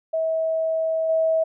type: tone with level steps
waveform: sine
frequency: 645 Hz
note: E5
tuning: 38 cents flat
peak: -20 / -17 dBFS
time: 0.13-1.44 s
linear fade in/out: 10 ms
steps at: 1.09 s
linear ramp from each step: 5 ms
effects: none